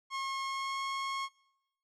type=tone with pitch glide; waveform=sawtooth; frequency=1081 to 1087.9 Hz; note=C#6 to C#6; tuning=-44 to -33 cents; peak=-30 dBFS; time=0.1-1.29 s; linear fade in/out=50 ms; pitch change=+11 cents; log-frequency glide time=0.45-0.81 s; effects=noise-tail reverb RT60 0.8 s tail -22 dB re dry + low-pass 6000 Hz 12 dB/octave